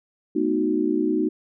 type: chord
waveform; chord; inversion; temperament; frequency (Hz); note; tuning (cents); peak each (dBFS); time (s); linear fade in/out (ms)
sine; B dominant seventh; third; equal with one note detuned; 220 / 250.4 / 311.1 / 370; A3 / B3 / D#4 / F#4; 0 / +24 / 0 / 0; -28 / -27 / -22 / -25; 0.35-1.29; 10
effects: none